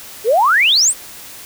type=exponential sweep; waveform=sine; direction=up; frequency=400.8 to 9410 Hz; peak=-9 dBFS; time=0.24-0.94 s; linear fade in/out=50 ms; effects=white hiss -35 dBFS RMS until 1.45 s